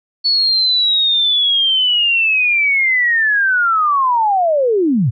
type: linear sweep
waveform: sine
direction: down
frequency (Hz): 4435 to 98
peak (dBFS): -11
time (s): 0.24-5.11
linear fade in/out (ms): 20
effects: none